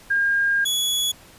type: tone pair in turn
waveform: sine / sawtooth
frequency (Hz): 1614 / 3385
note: G#6 / G#7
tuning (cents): -50 / +32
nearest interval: octave + minor second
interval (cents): 1282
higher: second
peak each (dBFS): -17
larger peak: neither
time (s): 0.1-0.65 / 0.65-1.12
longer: first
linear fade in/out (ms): 10
effects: pink hiss -48 dBFS RMS until 1.38 s + resampled to 32000 Hz